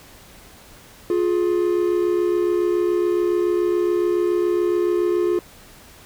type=tone pair together; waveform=triangle; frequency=352.6 / 419.7 Hz; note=F4 / G#4; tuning=+17 / +18 cents; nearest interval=minor third; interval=301 cents; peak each=-16 / -21 dBFS; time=1.1-5.39 s; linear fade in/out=2 ms; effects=pink hiss -46 dBFS RMS until 6.05 s